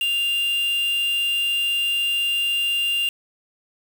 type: tone with quantisation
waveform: triangle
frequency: 2794 Hz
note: F7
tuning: in tune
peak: -18 dBFS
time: 0.01-3.09 s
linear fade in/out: 2 ms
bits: 5
effects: none